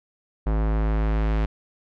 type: tone with low-pass filter sweep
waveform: square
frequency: 53.6 Hz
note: A1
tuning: 45 cents flat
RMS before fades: -22 dBFS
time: 0.46-1.46 s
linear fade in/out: 10 ms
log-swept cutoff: 1200 to 2700 Hz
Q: 0.81
effects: none